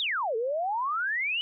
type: exponential two-way sweep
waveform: sine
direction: down then up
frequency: 3862 to 432.4 to 3003 Hz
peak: -26 dBFS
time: 0-1.41 s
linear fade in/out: 0 ms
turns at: 0.36 s
effects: none